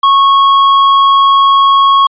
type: tone with tanh clipping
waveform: triangle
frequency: 1100 Hz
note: C#6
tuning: 14 cents flat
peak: -6 dBFS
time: 0.03-2.07 s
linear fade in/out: 5 ms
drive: 17 dB
effects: resampled to 8000 Hz